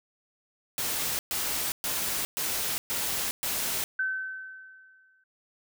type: noise bursts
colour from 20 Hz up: white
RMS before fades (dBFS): -30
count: 6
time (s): 0.78-3.84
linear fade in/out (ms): 0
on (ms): 410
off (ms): 120
type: tone with exponential decay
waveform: sine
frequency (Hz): 1532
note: G6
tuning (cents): -40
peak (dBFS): -24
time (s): 3.99-5.24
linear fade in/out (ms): 5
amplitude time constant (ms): 270
effects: none